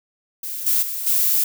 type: noise with level steps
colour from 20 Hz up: violet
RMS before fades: -29 / -18 / -27 / -18 dBFS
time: 0.43-1.44 s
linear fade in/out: 5 ms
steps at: 0.66 / 0.82 / 1.06 s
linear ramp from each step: 10 ms
effects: none